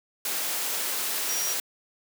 sine tone in noise, 5720 Hz, F8, 41 cents sharp, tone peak -29 dBFS, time 1.29-1.53 s, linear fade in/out 2 ms, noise white, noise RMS -29 dBFS, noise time 0.25-1.6 s, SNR -3 dB, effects high-pass 300 Hz 12 dB/octave

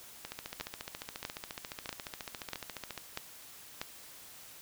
two click trains, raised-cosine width 0.2 ms, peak -22 / -18 dBFS, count 40 / 6, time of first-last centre 0.25-2.977 / 0.61-3.815 s, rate 14.3 / 1.56 Hz, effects white hiss -52 dBFS RMS until 4.61 s

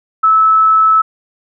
sine tone, 1304 Hz, E6, 19 cents flat, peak -6 dBFS, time 0.23-1.02 s, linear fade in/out 10 ms, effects none

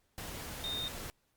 sine tone in noise, 3668 Hz, A#7, 29 cents flat, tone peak -35 dBFS, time 0.64-0.88 s, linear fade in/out 0 ms, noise pink, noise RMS -43 dBFS, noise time 0.18-1.1 s, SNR +5 dB, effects pink hiss -75 dBFS RMS until 1.36 s + Opus 48 kbps

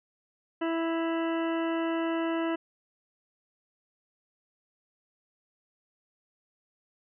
harmonic tone with a mistuned harmonic, 329.6 Hz, E4, in tune, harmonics 1 / 2 / 3 / 4 / 5 / 6 / 8 / 9, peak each -28 / -34 / -38 / -40 / -42 / -44 / -46 / -47 dBFS, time 0.61-2.56 s, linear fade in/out 10 ms, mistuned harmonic 8, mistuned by +16 cents, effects none

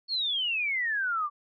sine exponential sweep, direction down, 4424 to 1147 Hz, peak -26 dBFS, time 0.08-1.3 s, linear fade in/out 50 ms, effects none

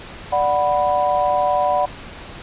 sine chord, B minor, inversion first, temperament equal, 587.3 / 740 / 987.8 Hz, D5 / F#5 / B5, 0 / 0 / 0 cents, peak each -20 / -18 / -21 dBFS, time 0.32-1.86 s, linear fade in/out 10 ms, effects pink hiss -36 dBFS RMS until 2.42 s + resampled to 8000 Hz

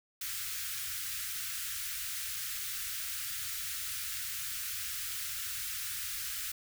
white band-stop noise, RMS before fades -38 dBFS, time 0.21-6.52 s, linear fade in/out 5 ms, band 120 to 1300 Hz, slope 48 dB/octave, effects none

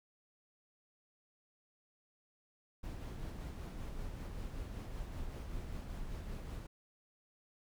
brown noise with tremolo, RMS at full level -42 dBFS, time 2.83-6.67 s, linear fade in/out 10 ms, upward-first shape sine, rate 5.2 Hz, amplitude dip 30%, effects none

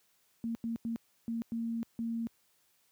sine tone bursts at uneven times, 230 Hz, A#3, 23 cents flat, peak -32 dBFS, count 6, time 0.44-0.55 / 0.64-0.76 / 0.85-0.96 / 1.28-1.42 / 1.52-1.83 / 1.99-2.27 s, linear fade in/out 0 ms, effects white hiss -71 dBFS RMS until 2.91 s + high-pass 60 Hz 12 dB/octave

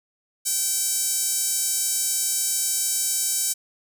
sawtooth tone with high-pass filter, 773 Hz, G5, 24 cents flat, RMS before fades -24 dBFS, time 0.45-3.54 s, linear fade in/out 20 ms, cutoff 7400 Hz, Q 2.1, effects none

